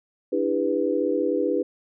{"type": "chord", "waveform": "sine", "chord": "E minor seventh", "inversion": "third", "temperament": "equal with one note detuned", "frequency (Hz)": [293.7, 329.6, 400.7, 493.9], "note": ["D4", "E4", "G4", "B4"], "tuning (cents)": [0, 0, 38, 0], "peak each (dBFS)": [-27, -27, -26, -25], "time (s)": [0.32, 1.63], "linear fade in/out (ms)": 10, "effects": []}